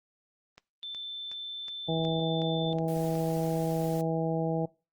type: click train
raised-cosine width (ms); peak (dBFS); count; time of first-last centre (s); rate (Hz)
0.2; -30; 8; 0.58-3.154; 2.72
type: tone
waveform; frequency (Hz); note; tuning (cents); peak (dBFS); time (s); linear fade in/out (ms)
sine; 3539; A7; +9; -36; 0.83-2.73; 0
type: harmonic tone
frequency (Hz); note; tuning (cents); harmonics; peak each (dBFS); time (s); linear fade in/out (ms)
162.5; E3; -24; 1 / 2 / 3 / 4 / 5; -30 / -34 / -33 / -35 / -37; 1.88-4.66; 10
type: noise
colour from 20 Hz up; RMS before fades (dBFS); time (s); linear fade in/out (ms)
white; -48; 2.88-4.01; 0
effects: noise-tail reverb RT60 0.3 s tail -23 dB re dry + Opus 32 kbps